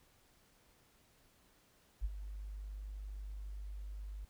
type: tone with ADSR envelope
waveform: sine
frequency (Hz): 50.3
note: G1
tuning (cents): +45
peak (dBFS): -30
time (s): 2.01-4.25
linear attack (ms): 36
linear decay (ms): 34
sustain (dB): -12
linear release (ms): 4
effects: tanh soft clip ceiling -27 dBFS + pink hiss -69 dBFS RMS until 4.29 s